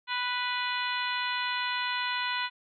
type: harmonic tone with a mistuned harmonic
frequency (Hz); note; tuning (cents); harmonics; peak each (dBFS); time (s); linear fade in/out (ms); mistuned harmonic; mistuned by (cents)
493.9; B4; 0; 2 / 3 / 4 / 5 / 6 / 7 / 8; -33 / -35 / -36 / -37 / -38 / -38 / -39; 0.07-2.5; 50; 8; +50
effects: none